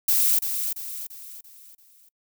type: noise with echo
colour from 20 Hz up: violet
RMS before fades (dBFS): -20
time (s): 0.08-0.39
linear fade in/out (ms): 5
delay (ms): 340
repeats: 5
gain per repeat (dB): -7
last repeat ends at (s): 2.09
effects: noise-tail reverb RT60 0.1 s tail -26 dB re dry